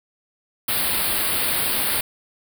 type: band-stop noise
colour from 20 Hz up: white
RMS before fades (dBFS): -22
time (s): 0.68-2.01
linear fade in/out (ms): 5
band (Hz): 4800 to 8600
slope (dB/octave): 96
effects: none